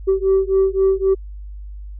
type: beating tone pair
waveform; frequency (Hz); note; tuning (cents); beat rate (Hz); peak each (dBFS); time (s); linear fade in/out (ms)
sine; 383 / 386.8; G4 / G4; -40 / -23; 3.8; -15; 0.07-1.15; 20
effects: tanh soft clip ceiling -9 dBFS + added 50 Hz sine -30 dBFS peak until 1.99 s